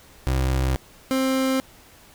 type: tone pair in turn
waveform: 30% pulse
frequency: 65.41 / 263.7 Hz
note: C2 / C4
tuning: 0 / +14 cents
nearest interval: 2 octaves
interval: 2414 cents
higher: second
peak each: -17 dBFS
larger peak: neither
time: 0.27-0.76 / 1.11-1.6 s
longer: neither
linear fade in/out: 0 ms
effects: pink hiss -50 dBFS RMS until 2.14 s